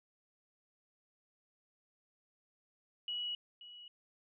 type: tone with echo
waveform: sine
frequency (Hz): 2924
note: F#7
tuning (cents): -21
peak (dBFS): -36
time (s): 3.08-3.35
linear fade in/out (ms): 2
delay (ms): 530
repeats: 1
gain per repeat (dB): -14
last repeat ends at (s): 3.88
effects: none